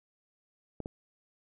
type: clicks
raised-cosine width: 2 ms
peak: -24 dBFS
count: 2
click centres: 0.803 / 0.859 s
effects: none